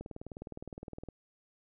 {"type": "click train", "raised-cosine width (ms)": 2, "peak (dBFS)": -29, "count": 22, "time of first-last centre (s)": [0.01, 1.087], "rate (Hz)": 19.5, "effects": []}